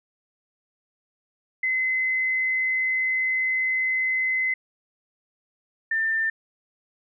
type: tone pair in turn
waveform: sine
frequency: 2045 / 1791.9 Hz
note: C7 / A6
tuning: -40 / +31 cents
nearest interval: major second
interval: 229 cents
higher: first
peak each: -21 dBFS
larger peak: neither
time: 1.63-4.54 / 5.91-6.3 s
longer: first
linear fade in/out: 5 ms
effects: none